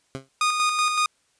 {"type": "tone with exponential decay", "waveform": "15% pulse", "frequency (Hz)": 134, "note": "C3", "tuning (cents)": 42, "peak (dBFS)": -21, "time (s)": [0.15, 0.29], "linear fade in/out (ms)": 0, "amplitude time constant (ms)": 29}
{"type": "tone with tremolo", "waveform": "sawtooth", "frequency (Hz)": 1232, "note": "D#6", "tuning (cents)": -17, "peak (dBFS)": -15, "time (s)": [0.41, 1.06], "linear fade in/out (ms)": 2, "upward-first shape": "square", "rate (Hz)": 5.3, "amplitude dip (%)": 40}
{"effects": ["white hiss -66 dBFS RMS until 1.39 s", "resampled to 22050 Hz"]}